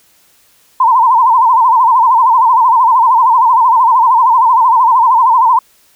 sine tone with vibrato, 967 Hz, B5, 37 cents flat, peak -5 dBFS, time 0.8-5.59 s, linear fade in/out 5 ms, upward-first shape sine, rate 13 Hz, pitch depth 140 cents each way, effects white hiss -50 dBFS RMS until 5.95 s

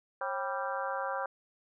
harmonic tone with a mistuned harmonic, 196 Hz, G3, in tune, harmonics 3 / 4 / 5 / 6 / 7 / 8, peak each -37 / -38 / -39 / -40 / -40 / -41 dBFS, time 0.21-1.26 s, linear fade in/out 2 ms, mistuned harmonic 3, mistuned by -140 cents, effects none

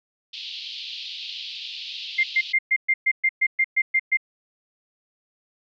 pink band-pass noise, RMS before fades -35 dBFS, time 0.33-2.53 s, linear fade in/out 10 ms, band 2800 to 4500 Hz, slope 48 dB/octave
sine tone bursts, 2104 Hz, C7, 9 cents sharp, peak -16 dBFS, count 12, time 2.18-4.172 s, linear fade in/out 10 ms, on 56 ms, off 120 ms
effects none

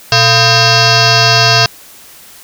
sine tone with frequency modulation, 2143 Hz, C7, 41 cents sharp, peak -5 dBFS, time 0.12-1.66 s, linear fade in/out 2 ms, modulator 566 Hz, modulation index 5.8, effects white hiss -37 dBFS RMS until 2.43 s

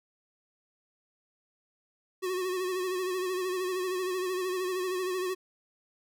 square tone with vibrato, 368.5 Hz, F#4, 7 cents flat, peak -30 dBFS, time 2.22-5.35 s, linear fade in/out 20 ms, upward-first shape sine, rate 13 Hz, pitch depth 48 cents each way, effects none

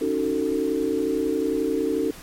sine chord, D# half-diminished seventh, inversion third, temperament just, 280 / 311.1 / 373.4 / 448 Hz, C#4 / D#4 / F#4 / A4, +18 / 0 / +16 / +31 cents, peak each -27 / -26 / -28 / -25 dBFS, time 0.01-2.11 s, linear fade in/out 5 ms, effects pink hiss -43 dBFS RMS until 2.22 s + MP3 64 kbps

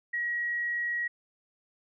sine tone, 1906 Hz, A#6, 38 cents sharp, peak -28 dBFS, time 0.13-1.08 s, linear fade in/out 10 ms, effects none

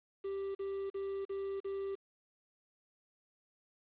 triangle tone bursts, 392 Hz, G4, in tune, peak -34 dBFS, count 5, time 0.24-1.954 s, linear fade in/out 10 ms, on 310 ms, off 41 ms, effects resampled to 8000 Hz + 10-bit

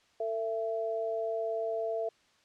sine tone pair together, 449.2 / 667.4 Hz, A4 / E5, +36 / +21 cents, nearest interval perfect fifth, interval 685 cents, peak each -34 / -32 dBFS, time 0.2-2.09 s, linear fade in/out 5 ms, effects white hiss -66 dBFS RMS until 2.44 s + low-pass 5000 Hz 12 dB/octave

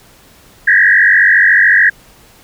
sine tone with frequency modulation, 1774 Hz, A6, 14 cents sharp, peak -5 dBFS, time 0.67-1.9 s, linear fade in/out 10 ms, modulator 47 Hz, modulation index 3.7, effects pink hiss -44 dBFS RMS until 2.43 s

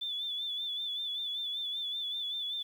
sine tone with vibrato, 3488 Hz, A7, 16 cents flat, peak -33 dBFS, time 0.01-2.63 s, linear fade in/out 10 ms, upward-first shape sine, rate 5.2 Hz, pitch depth 53 cents each way, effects 10-bit

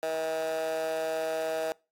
15% pulse tone with high-pass filter, 160 Hz, D#3, 49 cents sharp, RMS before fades -31 dBFS, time 0.03-1.72 s, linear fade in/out 0 ms, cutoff 600 Hz, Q 3.7, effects noise-tail reverb RT60 0.3 s tail -24 dB re dry + AAC 64 kbps

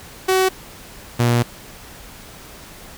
sawtooth tone pair in turn, 376.4 / 119.66 Hz, F#4 / A#2, +30 / +46 cents, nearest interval octave + minor sixth, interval 1984 cents, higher first, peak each -10 dBFS, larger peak neither, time 0.28-0.49 / 1.19-1.43 s, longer second, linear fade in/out 10 ms, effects pink hiss -40 dBFS RMS until 2.97 s

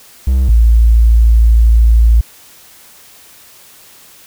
triangle / sine tone pair in turn, 64.7 / 56.56 Hz, C2 / A1, -19 / +48 cents, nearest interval major second, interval 233 cents, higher first, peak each -6 / -4 dBFS, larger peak second, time 0.27-0.49 / 0.49-2.21 s, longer second, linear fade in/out 5 ms, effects white hiss -41 dBFS RMS until 4.26 s

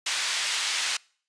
pink band-pass noise, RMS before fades -28 dBFS, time 0.06-0.97 s, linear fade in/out 5 ms, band 2000 to 7000 Hz, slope 12 dB/octave, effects noise-tail reverb RT60 0.5 s tail -26 dB re dry + resampled to 22050 Hz

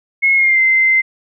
sine tone with pitch glide, 2171 to 2075 Hz, C#7 to C7, -37 to -15 cents, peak -9 dBFS, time 0.22-1.02 s, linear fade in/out 20 ms, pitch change -78 cents, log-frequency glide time 0.35-0.6 s, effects none

